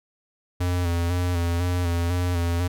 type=tone with vibrato; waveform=square; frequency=87.3 Hz; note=F2; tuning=in tune; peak=-22 dBFS; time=0.6-2.68 s; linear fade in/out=10 ms; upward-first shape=square; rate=2 Hz; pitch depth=35 cents each way; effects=none